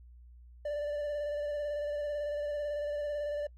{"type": "tone with vibrato", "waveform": "triangle", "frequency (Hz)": 587.3, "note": "D5", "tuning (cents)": 0, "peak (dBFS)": -30, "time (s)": [0.65, 3.47], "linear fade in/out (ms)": 5, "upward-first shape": "square", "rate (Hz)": 18, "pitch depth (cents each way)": 19, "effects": ["noise-tail reverb RT60 0.1 s tail -24 dB re dry", "added 60 Hz sine -51 dBFS peak until 3.57 s"]}